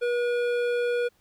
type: tone with hard clipping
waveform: sine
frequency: 482.5 Hz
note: B4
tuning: 40 cents flat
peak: -25 dBFS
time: 0.01-1.09 s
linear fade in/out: 20 ms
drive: 12 dB
effects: pink hiss -66 dBFS RMS until 1.2 s